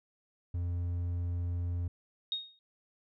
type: tone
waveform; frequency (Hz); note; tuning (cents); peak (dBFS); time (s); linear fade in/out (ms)
triangle; 87.31; F2; 0; -29; 0.54-1.88; 5
type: tone with exponential decay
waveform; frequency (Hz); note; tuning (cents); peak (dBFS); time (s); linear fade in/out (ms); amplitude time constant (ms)
sine; 3729; A#7; 0; -28; 2.32-2.59; 1; 58
effects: none